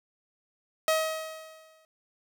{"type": "tone with exponential decay", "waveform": "sawtooth", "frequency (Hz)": 635, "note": "D#5", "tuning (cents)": 35, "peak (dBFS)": -17, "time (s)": [0.88, 1.85], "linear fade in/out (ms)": 1, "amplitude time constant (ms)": 210, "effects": []}